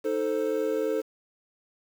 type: chord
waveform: triangle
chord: A diminished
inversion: second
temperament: equal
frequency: 311.1 / 440 / 523.3 Hz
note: Eb4 / A4 / C5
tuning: 0 / 0 / 0 cents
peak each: -30 / -25 / -28 dBFS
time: 0.04-1.02 s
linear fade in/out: 20 ms
effects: 8-bit